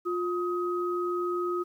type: tone pair together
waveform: sine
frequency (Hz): 353.9 / 1261.2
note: F4 / D#6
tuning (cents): +23 / +23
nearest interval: octave + minor seventh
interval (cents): 2200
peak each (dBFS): -28 / -32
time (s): 0.05-1.64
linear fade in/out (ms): 20
effects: 10-bit